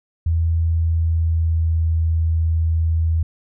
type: tone with pitch glide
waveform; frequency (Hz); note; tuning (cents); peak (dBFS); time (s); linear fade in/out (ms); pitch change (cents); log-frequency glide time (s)
sine; 82.41 to 81.42; E2 to E2; 0 to -21; -15; 0.26-3.23; 5; -21; 0.62-1.79
effects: none